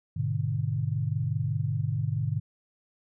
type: chord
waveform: sine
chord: G# diminished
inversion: none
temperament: just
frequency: 103.83 / 124.59 / 149.51 Hz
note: G#2 / B2 / D3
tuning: 0 / +16 / +31 cents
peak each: -30 dBFS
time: 0.16-2.4 s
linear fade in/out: 10 ms
effects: none